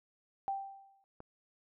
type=tone with exponential decay; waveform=sine; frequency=784 Hz; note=G5; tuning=in tune; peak=-30 dBFS; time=0.48-1.04 s; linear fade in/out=0 ms; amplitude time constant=120 ms
type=click; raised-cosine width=1 ms; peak=-34 dBFS; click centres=1.204 s
effects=none